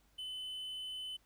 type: tone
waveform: triangle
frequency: 3026 Hz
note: F#7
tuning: 38 cents sharp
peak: -39 dBFS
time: 0.18-1.17 s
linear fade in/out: 10 ms
effects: added 50 Hz sine -70 dBFS peak until 1.25 s + pink hiss -72 dBFS RMS until 1.25 s